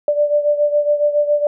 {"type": "beating tone pair", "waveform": "sine", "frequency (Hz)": [587.3, 594.5], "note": ["D5", "D5"], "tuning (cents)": [0, 21], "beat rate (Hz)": 7.2, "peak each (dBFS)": [-14, -19], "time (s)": [0.08, 1.47], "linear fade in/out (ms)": 2, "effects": []}